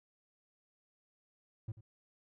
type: tone with echo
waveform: triangle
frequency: 109.6 Hz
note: A2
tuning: 6 cents flat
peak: -35 dBFS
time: 1.68-1.72 s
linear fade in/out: 5 ms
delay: 89 ms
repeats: 1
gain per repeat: -15 dB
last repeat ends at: 1.809 s
effects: none

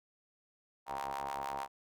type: ring-modulated tone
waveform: sawtooth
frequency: 69.3 Hz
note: C#2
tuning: in tune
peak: -30 dBFS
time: 0.86-1.68 s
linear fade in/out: 50 ms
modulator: 863 Hz
effects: none

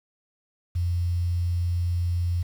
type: tone with quantisation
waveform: sine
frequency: 87.31 Hz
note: F2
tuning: in tune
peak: -22 dBFS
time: 0.75-2.43 s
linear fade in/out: 10 ms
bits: 8
effects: none

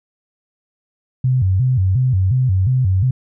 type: tone with vibrato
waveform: sine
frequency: 110 Hz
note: A2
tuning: in tune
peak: -12 dBFS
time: 1.24-3.11 s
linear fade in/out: 5 ms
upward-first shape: square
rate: 2.8 Hz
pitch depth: 270 cents each way
effects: none

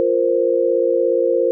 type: chord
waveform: sine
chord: F suspended fourth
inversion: none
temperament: equal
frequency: 349.2 / 466.2 / 523.3 Hz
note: F4 / Bb4 / C5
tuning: 0 / 0 / 0 cents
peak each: -20 / -18 / -17 dBFS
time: 0-1.51 s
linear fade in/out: 0 ms
effects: none

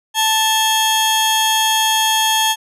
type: tone pair together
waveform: sawtooth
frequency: 880 / 3267 Hz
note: A5 / G#7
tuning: 0 / -29 cents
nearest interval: octave + major seventh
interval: 2271 cents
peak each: -12 / -13 dBFS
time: 0.14-2.56 s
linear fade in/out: 50 ms
effects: resampled to 32000 Hz

